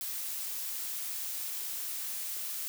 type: noise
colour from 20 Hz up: blue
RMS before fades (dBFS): -37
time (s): 0.01-2.68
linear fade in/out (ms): 0
effects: none